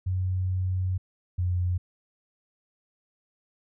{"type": "tone pair in turn", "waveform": "sine", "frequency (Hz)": [92.5, 89.61], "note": ["F#2", "F2"], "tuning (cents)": [0, 45], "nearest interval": "minor second", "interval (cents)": 55, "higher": "first", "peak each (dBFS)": [-24, -23], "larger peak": "second", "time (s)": [[0.06, 0.98], [1.38, 1.78]], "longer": "first", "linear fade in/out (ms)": 10, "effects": []}